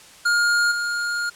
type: tone with level steps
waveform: square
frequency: 1418 Hz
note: F6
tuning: 26 cents sharp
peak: -17 / -23 dBFS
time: 0.25-1.3 s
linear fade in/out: 10 ms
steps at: 0.71 s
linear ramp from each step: 10 ms
effects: white hiss -46 dBFS RMS until 1.35 s + low-pass 9000 Hz 12 dB/octave